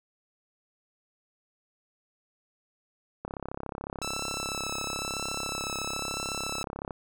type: click train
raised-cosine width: 1 ms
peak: -21 dBFS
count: 125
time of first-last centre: 3.25-6.908 s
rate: 33.9 Hz
type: tone with vibrato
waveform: 10% pulse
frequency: 1318.5 Hz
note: E6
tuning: in tune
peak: -24 dBFS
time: 4.02-6.63 s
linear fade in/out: 0 ms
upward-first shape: triangle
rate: 1 Hz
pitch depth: 19 cents each way
effects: none